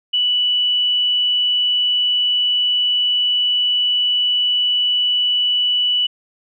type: tone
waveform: sine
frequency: 2960 Hz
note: F#7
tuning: in tune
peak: -14 dBFS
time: 0.13-6.07 s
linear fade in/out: 10 ms
effects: none